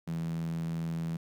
sawtooth tone with high-pass filter, 82.41 Hz, E2, in tune, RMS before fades -34 dBFS, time 0.07-1.17 s, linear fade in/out 5 ms, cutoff 170 Hz, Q 7.1, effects none

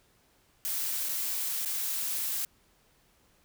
blue noise with dropouts, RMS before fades -32 dBFS, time 0.65-2.45 s, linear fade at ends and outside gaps 0 ms, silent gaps 1.087-1.092 / 1.649-1.658 s, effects pink hiss -66 dBFS RMS until 3.44 s

